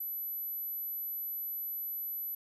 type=tone; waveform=sine; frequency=11960 Hz; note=F#9; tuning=17 cents sharp; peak=-35 dBFS; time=0-2.35 s; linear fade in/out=5 ms; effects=none